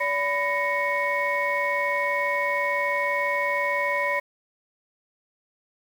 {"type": "tone cluster", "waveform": "sine", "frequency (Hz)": [574, 997, 1871, 2213], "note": ["D5", "B5", "A#6", "C#7"], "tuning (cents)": [-40, 16, 6, -3], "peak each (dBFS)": -27, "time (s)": [0, 4.2], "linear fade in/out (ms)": 10, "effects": ["tanh soft clip ceiling -14 dBFS", "8-bit"]}